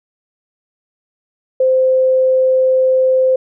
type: tone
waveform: sine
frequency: 519 Hz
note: C5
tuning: 14 cents flat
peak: -9 dBFS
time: 1.6-3.36 s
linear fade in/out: 5 ms
effects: none